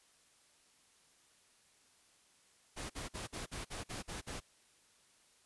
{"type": "noise bursts", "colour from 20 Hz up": "pink", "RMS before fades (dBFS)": -43, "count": 9, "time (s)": [2.76, 4.404], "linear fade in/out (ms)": 20, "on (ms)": 140, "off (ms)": 48, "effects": ["white hiss -68 dBFS RMS until 5.45 s", "resampled to 24000 Hz"]}